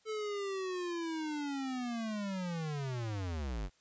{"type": "linear sweep", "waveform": "square", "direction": "down", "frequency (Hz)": [440, 42.88], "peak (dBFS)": -36, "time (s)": [0.05, 3.7], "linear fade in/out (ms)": 50, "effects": ["white hiss -70 dBFS RMS until 3.8 s", "resampled to 16000 Hz"]}